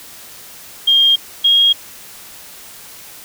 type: tone pair in turn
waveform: sine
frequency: 3219 / 3266 Hz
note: G7 / G#7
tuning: +45 / -30 cents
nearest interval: unison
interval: 25 cents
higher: second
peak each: -8 dBFS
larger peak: neither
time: 0.87-1.16 / 1.44-1.73 s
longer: neither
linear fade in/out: 10 ms
effects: white hiss -37 dBFS RMS until 3.24 s